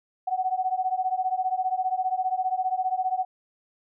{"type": "beating tone pair", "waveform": "sine", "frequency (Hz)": [740, 755], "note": ["F#5", "F#5"], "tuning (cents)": [0, 35], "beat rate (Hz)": 15, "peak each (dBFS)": [-26, -27], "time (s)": [0.27, 3.25], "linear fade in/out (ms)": 10, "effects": []}